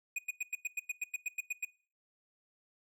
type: tone bursts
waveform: square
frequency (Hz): 2475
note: D#7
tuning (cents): -10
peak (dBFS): -33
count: 13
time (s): 0.16-1.65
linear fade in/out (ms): 5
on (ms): 26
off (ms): 96
effects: noise-tail reverb RT60 0.4 s tail -21 dB re dry + low-pass 12000 Hz 12 dB/octave